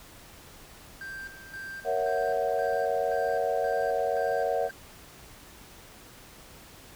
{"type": "tone with tremolo", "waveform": "triangle", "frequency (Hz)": 1576, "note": "G6", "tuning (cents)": 9, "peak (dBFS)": -35, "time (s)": [1.01, 4.71], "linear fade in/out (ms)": 2, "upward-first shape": "square", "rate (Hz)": 1.9, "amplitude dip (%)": 65}
{"type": "chord", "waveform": "sine", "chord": "F# dominant seventh", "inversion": "first", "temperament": "equal", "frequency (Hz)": [466.2, 554.4, 659.3, 740], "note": ["A#4", "C#5", "E5", "F#5"], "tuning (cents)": [0, 0, 0, 0], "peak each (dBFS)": -30, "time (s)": [1.84, 4.7], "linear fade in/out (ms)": 50}
{"effects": ["tanh soft clip ceiling -13 dBFS", "pink hiss -50 dBFS RMS until 6.95 s"]}